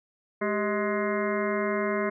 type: harmonic tone with a mistuned harmonic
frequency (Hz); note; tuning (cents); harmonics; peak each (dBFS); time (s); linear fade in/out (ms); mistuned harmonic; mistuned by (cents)
210; G#3; +19; 1 / 2 / 3 / 5 / 6 / 7 / 8 / 9 / 10; -31 / -29 / -31 / -34 / -39 / -39 / -40 / -39 / -37; 0.41-2.1; 10; 2; -100
effects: none